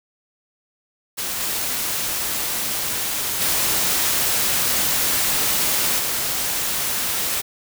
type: noise with level steps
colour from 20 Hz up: white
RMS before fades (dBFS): -26 / -24 / -20 / -23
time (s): 1.17-7.42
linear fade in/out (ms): 20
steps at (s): 1.39 / 3.4 / 5.98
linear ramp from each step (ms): 20
effects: none